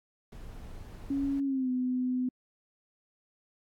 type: noise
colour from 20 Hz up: brown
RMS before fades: -44 dBFS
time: 0.32-1.4 s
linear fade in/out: 2 ms
type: tone with pitch glide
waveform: sine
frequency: 277.2 to 252.7 Hz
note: C#4 to B3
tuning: 0 to +40 cents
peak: -27 dBFS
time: 1.1-2.29 s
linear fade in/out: 5 ms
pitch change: -160 cents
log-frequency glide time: 1.44-1.7 s
effects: AAC 64 kbps